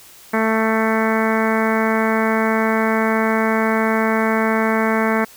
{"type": "harmonic tone", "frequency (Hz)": 221.5, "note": "A3", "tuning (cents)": 12, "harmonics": [1, 2, 3, 4, 5, 6, 7, 8, 9, 10], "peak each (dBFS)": [-19, -22, -24, -25, -26, -27, -27, -28, -29, -29], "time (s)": [0.33, 5.25], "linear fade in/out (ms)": 10, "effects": ["white hiss -44 dBFS RMS until 5.36 s"]}